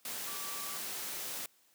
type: tone in noise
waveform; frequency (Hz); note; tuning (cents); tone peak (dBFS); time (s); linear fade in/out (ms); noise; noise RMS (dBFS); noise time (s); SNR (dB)
sine; 1158; D6; -25; -47; 0.27-0.78; 2; white; -40; 0.05-1.46; -10
effects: white hiss -68 dBFS RMS until 1.74 s + high-pass 150 Hz 12 dB/octave